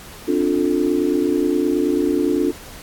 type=chord; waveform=sine; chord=D minor seventh; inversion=third; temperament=just; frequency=264.3 / 293.7 / 352.4 / 440.5 Hz; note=C4 / D4 / F4 / A4; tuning=+18 / 0 / +16 / +2 cents; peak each=-24 / -19 / -20 / -24 dBFS; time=0.27-2.52 s; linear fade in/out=20 ms; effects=pink hiss -39 dBFS RMS until 2.82 s + AAC 64 kbps